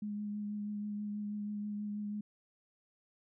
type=tone with vibrato; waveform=sine; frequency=207.7 Hz; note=G#3; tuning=in tune; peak=-36 dBFS; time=0.02-2.21 s; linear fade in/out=5 ms; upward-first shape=triangle; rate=6.2 Hz; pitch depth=19 cents each way; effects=none